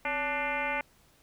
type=tone with frequency modulation; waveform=sine; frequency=1480 Hz; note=F#6; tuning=in tune; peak=-28 dBFS; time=0.05-0.81 s; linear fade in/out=2 ms; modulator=304 Hz; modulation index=3.3; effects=pink hiss -63 dBFS RMS until 1.22 s